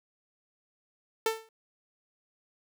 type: tone with exponential decay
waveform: sawtooth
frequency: 445.5 Hz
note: A4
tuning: 22 cents sharp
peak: -19 dBFS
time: 1.26-1.49 s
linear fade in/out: 2 ms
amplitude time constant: 49 ms
effects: none